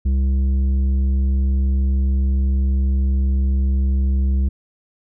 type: tone with tanh clipping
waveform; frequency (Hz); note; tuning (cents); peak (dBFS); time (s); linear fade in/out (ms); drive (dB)
triangle; 66.6; C2; +31; -16; 0.05-4.49; 10; 12
effects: none